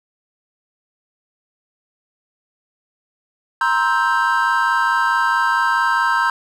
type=chord; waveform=triangle; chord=C dominant seventh; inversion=third; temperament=just; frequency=941.9 / 1046.5 / 1308.1 / 1569.8 Hz; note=Bb5 / C6 / E6 / G6; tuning=+18 / 0 / -14 / +2 cents; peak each=-18 / -19 / -20 / -17 dBFS; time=3.61-6.3 s; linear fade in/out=2 ms; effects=none